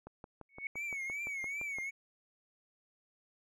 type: click train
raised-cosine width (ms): 1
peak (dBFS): -33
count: 11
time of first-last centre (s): 0.07-1.785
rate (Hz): 5.83
type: tone with exponential growth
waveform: sine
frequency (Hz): 2217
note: C#7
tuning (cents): 0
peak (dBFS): -32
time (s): 0.49-0.67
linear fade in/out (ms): 2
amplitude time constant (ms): 39
type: tone with vibrato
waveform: triangle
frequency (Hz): 2240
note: C#7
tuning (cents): +18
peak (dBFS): -35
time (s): 0.75-1.91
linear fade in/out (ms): 20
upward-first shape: triangle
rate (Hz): 2.6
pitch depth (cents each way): 110
effects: none